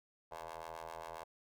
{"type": "ring-modulated tone", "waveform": "15% pulse", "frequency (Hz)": 81.5, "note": "E2", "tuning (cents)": -19, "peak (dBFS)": -36, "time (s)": [0.31, 1.24], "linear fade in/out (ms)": 10, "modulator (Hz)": 778, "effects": []}